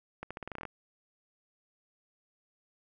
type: accelerating click train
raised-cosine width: 0.5 ms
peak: -24 dBFS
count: 11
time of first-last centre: 0.23-0.653 s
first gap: 76 ms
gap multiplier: 0.86
effects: none